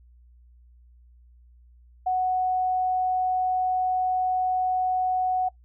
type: tone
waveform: sine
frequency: 740 Hz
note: F#5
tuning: in tune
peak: -21 dBFS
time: 2.06-5.49 s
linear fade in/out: 10 ms
effects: noise-tail reverb RT60 0.1 s tail -20 dB re dry + added 60 Hz sine -51 dBFS peak until 5.64 s